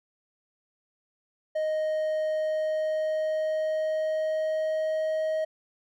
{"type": "tone with pitch glide", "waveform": "triangle", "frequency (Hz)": [622.3, 629.5], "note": ["D#5", "D#5"], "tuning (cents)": [0, 20], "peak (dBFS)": -23, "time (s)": [1.55, 5.45], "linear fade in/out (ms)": 10, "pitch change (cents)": 20, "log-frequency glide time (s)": [2.29, 5.33], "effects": []}